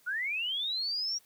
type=linear sweep; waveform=sine; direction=up; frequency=1396.9 to 5700 Hz; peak=-30 dBFS; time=0.06-1.19 s; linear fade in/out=20 ms; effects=white hiss -64 dBFS RMS until 1.25 s